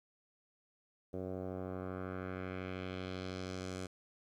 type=tone with low-pass filter sweep; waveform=10% pulse; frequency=92.8 Hz; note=F#2; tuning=6 cents sharp; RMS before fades=-42 dBFS; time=1.13-3.87 s; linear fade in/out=10 ms; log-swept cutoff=540 to 8100 Hz; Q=1.6; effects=12-bit